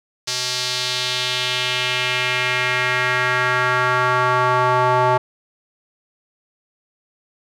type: tone with band-pass filter sweep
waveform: square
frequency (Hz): 125.8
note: B2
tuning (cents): +32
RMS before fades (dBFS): -19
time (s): 0.27-5.18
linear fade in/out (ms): 10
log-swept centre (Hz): 5100 to 880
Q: 2.1
effects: none